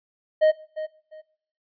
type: tone with echo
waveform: triangle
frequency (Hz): 622.3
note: D#5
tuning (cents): 0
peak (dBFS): -12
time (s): 0.41-0.52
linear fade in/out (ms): 20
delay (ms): 350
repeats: 2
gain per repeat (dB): -13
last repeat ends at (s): 1.22
effects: noise-tail reverb RT60 0.6 s tail -21 dB re dry + resampled to 11025 Hz